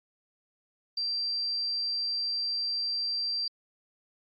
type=tone; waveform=sine; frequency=4708 Hz; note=D8; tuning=3 cents sharp; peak=-28 dBFS; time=0.97-3.48 s; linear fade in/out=5 ms; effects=AAC 32 kbps